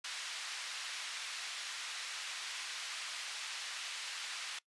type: band-pass noise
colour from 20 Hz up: white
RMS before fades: -43 dBFS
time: 0.04-4.59 s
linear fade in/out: 5 ms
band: 1400 to 4500 Hz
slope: 12 dB/octave
effects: noise-tail reverb RT60 0.1 s tail -21 dB re dry + resampled to 24000 Hz